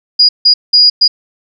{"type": "tone bursts at uneven times", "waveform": "sine", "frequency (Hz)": 4886, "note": "D#8", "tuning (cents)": -32, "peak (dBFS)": -3, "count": 4, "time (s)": [[0.19, 0.29], [0.45, 0.54], [0.73, 0.9], [1.01, 1.08]], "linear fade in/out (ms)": 10, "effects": []}